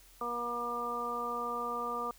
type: harmonic tone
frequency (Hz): 239.1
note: A#3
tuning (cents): +44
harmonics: 1 / 2 / 3 / 4 / 5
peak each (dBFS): -45 / -40 / -43 / -42 / -35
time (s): 0.21-2.11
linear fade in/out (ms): 2
effects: added 42 Hz sine -60 dBFS peak until 2.18 s + white hiss -60 dBFS RMS until 2.18 s